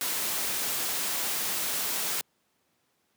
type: noise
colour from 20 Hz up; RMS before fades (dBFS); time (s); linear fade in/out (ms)
white; -30; 0.01-2.21; 0
effects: pink hiss -72 dBFS RMS until 3.16 s + high-pass 150 Hz 12 dB/octave